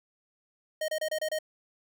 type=tone bursts; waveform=square; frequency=622.3 Hz; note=D#5; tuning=in tune; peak=-29 dBFS; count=6; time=0.81-1.388 s; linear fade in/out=5 ms; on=73 ms; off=28 ms; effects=none